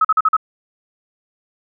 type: tone bursts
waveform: sine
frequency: 1282 Hz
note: E6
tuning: 49 cents flat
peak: -10 dBFS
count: 5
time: 0.01-0.367 s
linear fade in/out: 5 ms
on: 37 ms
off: 43 ms
effects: none